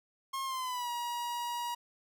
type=tone with pitch glide; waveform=45% pulse; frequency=1074 to 956.8 Hz; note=C6 to A#5; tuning=+45 to +45 cents; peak=-34 dBFS; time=0.33-1.75 s; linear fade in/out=10 ms; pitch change=-200 cents; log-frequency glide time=0.44-0.9 s; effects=none